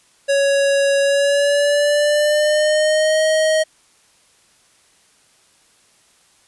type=tone with pitch glide; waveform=square; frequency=557 to 628.8 Hz; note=C#5 to D#5; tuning=+8 to +18 cents; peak=-14 dBFS; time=0.28-3.64 s; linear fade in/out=20 ms; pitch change=+210 cents; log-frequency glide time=1.01-3.23 s; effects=white hiss -55 dBFS RMS until 6.47 s + resampled to 24000 Hz